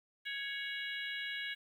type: harmonic tone with a mistuned harmonic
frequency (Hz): 554.4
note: C#5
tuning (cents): 0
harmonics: 3 / 4 / 5 / 6 / 7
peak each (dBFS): -41 / -43 / -45 / -47 / -48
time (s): 0.25-1.55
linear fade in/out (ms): 20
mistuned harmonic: 5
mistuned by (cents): +56
effects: 11-bit